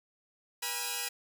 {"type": "tone cluster", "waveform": "5% pulse", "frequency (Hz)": [484, 811, 967, 1358, 2546], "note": ["B4", "G#5", "B5", "F6", "D#7"], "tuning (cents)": [-35, -41, -37, -49, 39], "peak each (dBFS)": [-31, -27, -27, -32, -29], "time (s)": [0.62, 1.09], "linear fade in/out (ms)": 10, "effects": []}